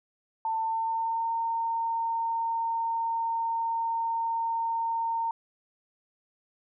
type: tone with pitch glide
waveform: sine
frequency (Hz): 894 to 915.4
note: A5 to A#5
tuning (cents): +27 to -32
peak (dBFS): -26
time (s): 0.45-5.31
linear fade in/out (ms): 2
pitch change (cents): +41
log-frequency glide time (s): 0.58-1.3
effects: none